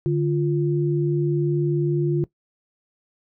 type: tone pair together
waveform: sine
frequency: 146.83 / 348.1 Hz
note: D3 / F4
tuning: 0 / -6 cents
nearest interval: octave + minor third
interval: 1494 cents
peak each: -20 / -22 dBFS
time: 0.06-2.24 s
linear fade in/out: 0 ms
effects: noise-tail reverb RT60 0.1 s tail -19 dB re dry